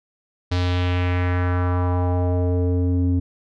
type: tone with low-pass filter sweep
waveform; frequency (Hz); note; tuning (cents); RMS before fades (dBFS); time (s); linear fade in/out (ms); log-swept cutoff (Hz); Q
square; 89.5; F2; +43; -20; 0.51-3.2; 10; 4500 to 250; 2.2
effects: none